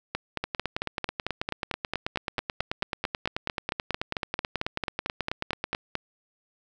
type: two click trains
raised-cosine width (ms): 0.3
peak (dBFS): -12 / -12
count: 27 / 50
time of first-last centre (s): 0.15-5.954 / 0.44-5.749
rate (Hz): 4.48 / 9.23
effects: none